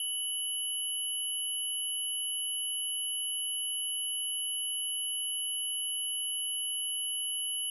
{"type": "tone pair together", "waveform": "sine", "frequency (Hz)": [2972, 11214], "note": ["F#7", "F9"], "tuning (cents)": [7, 6], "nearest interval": "octave + major seventh", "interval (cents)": 2299, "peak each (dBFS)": [-34, -34], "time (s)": [0, 7.7], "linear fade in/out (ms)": 2, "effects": []}